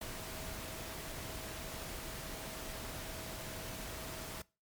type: tone in noise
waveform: sine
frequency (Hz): 644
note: E5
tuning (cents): -41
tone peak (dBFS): -53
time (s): 0.01-4.42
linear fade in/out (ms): 5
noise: pink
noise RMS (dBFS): -44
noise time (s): 0.01-4.42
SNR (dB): -12
effects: noise-tail reverb RT60 0.3 s tail -22 dB re dry + MP3 96 kbps